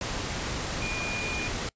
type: tone in noise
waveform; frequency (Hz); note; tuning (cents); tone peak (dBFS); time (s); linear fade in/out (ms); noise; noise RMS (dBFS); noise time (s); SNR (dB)
sine; 2433; D#7; -39; -32; 0.82-1.48; 2; pink; -32; 0.01-1.69; -3
effects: noise-tail reverb RT60 0.1 s tail -24 dB re dry + resampled to 16000 Hz